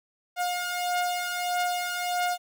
sawtooth beating tone pair, 713 / 714.6 Hz, F5 / F5, +36 / +40 cents, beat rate 1.6 Hz, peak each -24 / -28 dBFS, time 0.36-2.38 s, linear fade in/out 50 ms, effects none

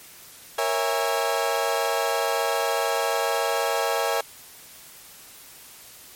30% pulse chord, A# half-diminished seventh, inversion none, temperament equal with one note detuned, 466.2 / 554.4 / 659.3 / 818.2 Hz, A#4 / C#5 / E5 / G#5, 0 / 0 / 0 / -26 cents, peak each -25 dBFS, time 0.58-4.21 s, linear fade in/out 5 ms, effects white hiss -46 dBFS RMS until 6.15 s + MP3 64 kbps

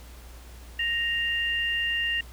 sine tone pair together, 1864.8 / 2794 Hz, A#6 / F7, 0 / 0 cents, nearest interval perfect fifth, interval 700 cents, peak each -27 dBFS, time 0.79-2.21 s, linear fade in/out 5 ms, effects added 60 Hz sine -43 dBFS peak until 2.32 s + pink hiss -51 dBFS RMS until 2.32 s

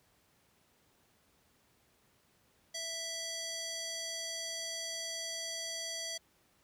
square tone with band-pass filter, 659.3 Hz, E5, in tune, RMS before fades -40 dBFS, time 2.74-6.18 s, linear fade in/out 10 ms, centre 5500 Hz, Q 1.8, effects pink hiss -70 dBFS RMS until 6.63 s + high-pass 60 Hz 12 dB/octave

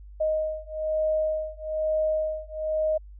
sine beating tone pair, 623 / 624.1 Hz, D#5 / D#5, +2 / +5 cents, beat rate 1.1 Hz, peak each -27 dBFS, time 0.2-2.98 s, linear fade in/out 10 ms, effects added 50 Hz sine -42 dBFS peak until 3.19 s

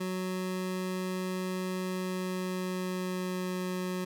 25% pulse tone with pitch glide, 185 to 182.98 Hz, F#3 to F#3, 0 to -19 cents, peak -28 dBFS, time 0-4.05 s, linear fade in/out 10 ms, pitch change -19 cents, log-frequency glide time 1.8-3.6 s, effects none

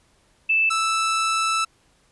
sine / sawtooth tone pair in turn, 2637 / 1318.5 Hz, E7 / E6, 0 / 0 cents, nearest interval octave, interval 1200 cents, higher first, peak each -16 dBFS, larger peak neither, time 0.49-0.7 / 0.7-1.65 s, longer second, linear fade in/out 10 ms, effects pink hiss -61 dBFS RMS until 2.11 s + resampled to 24000 Hz

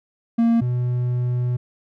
triangle tone pair in turn, 231.3 / 123.31 Hz, A#3 / B2, -13 / -2 cents, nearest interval major seventh, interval 1089 cents, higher first, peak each -12 / -17 dBFS, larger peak first, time 0.38-0.61 / 0.61-1.57 s, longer second, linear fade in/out 10 ms, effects none

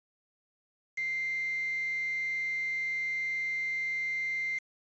sine tone with quantisation, 2093 Hz, C7, in tune, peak -30 dBFS, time 0.97-4.59 s, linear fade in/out 10 ms, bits 7, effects resampled to 16000 Hz

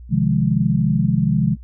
sine chord, F minor seventh, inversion second, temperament equal with one note detuned, 130.81 / 153.69 / 174.61 / 207.7 Hz, C3 / Eb3 / F3 / Ab3, 0 / -21 / 0 / 0 cents, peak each -20 dBFS, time 0.09-1.57 s, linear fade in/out 50 ms, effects added 60 Hz sine -35 dBFS peak until 1.63 s

